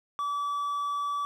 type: tone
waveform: triangle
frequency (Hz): 1151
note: D6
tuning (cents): -35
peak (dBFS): -26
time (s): 0.19-1.25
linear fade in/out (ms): 0
effects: none